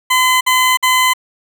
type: tone bursts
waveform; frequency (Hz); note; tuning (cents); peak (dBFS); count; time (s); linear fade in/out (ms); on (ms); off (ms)
20% pulse; 1020; C6; -44; -5; 3; 0.1-1.136; 10; 310; 53
effects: none